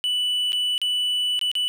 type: tone with dropouts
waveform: triangle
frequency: 2970 Hz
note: F#7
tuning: 6 cents sharp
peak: -19 dBFS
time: 0.04-1.68 s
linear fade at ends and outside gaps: 0 ms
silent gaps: 0.521-0.53 / 0.779-0.816 / 1.392-1.413 / 1.515-1.553 s
effects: none